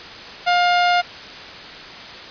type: tone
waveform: sawtooth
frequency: 708 Hz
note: F5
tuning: 23 cents sharp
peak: -10 dBFS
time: 0.46-1.02 s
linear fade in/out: 20 ms
effects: white hiss -35 dBFS RMS until 2.3 s + resampled to 11025 Hz